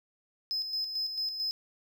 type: tone with tremolo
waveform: triangle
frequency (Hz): 5100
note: D#8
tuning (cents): +42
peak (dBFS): -28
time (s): 0.51-1.51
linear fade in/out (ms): 0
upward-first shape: square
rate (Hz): 4.5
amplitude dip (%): 50
effects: none